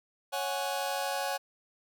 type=chord; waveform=sawtooth; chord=C# suspended fourth; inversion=none; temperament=just; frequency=554.4 / 739.2 / 831.5 Hz; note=C#5 / F#5 / G#5; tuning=0 / -2 / +2 cents; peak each=-31 dBFS; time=0.32-1.38 s; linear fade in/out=20 ms; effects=none